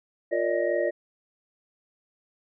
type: tone cluster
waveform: sine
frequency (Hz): 352.3 / 465 / 577 / 621 / 1879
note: F4 / A#4 / D5 / D#5 / A#6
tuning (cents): +15 / -4 / -31 / -3 / +13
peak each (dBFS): -29 / -31 / -26 / -29 / -35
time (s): 0.31-0.91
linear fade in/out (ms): 20
effects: none